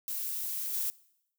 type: noise with level steps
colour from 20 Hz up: violet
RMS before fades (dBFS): -35 / -32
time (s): 0.08-0.9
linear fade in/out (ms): 0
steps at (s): 0.73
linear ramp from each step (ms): 10
effects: noise-tail reverb RT60 0.8 s tail -22 dB re dry